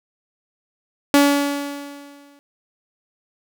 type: tone with exponential decay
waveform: sawtooth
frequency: 284.6 Hz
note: C#4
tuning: 46 cents sharp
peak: -6 dBFS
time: 1.14-2.39 s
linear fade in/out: 0 ms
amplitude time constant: 270 ms
effects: none